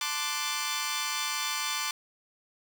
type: chord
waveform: 10% pulse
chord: D dominant seventh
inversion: second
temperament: equal with one note detuned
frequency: 880 / 1042.3 / 1174.7 / 1480 Hz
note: A5 / C6 / D6 / F#6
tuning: 0 / -7 / 0 / 0 cents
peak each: -29 / -27 / -24 / -29 dBFS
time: 0.01-1.91 s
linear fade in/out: 2 ms
effects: none